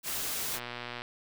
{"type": "noise", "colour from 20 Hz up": "white", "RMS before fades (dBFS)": -34, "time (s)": [0.03, 0.6], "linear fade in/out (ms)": 50}
{"type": "click train", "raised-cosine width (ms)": 0.3, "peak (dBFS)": -22, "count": 59, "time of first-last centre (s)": [0.54, 1.019], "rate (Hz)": 121}
{"effects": []}